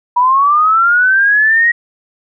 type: linear sweep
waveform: sine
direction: up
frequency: 962 to 1904 Hz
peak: -7 dBFS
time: 0.16-1.72 s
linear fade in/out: 10 ms
effects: none